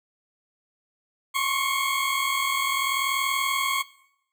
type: tone pair together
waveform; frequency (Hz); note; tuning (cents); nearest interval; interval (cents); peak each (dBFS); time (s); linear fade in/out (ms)
20% pulse; 1070.5 / 1111; C6 / C#6; +39 / +4; minor second; 65; -21; 1.34-3.83; 20
effects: noise-tail reverb RT60 0.8 s tail -21 dB re dry